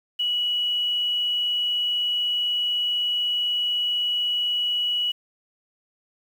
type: tone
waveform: sine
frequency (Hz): 2931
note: F#7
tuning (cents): -17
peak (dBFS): -21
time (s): 0.19-5.12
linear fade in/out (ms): 10
effects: 8-bit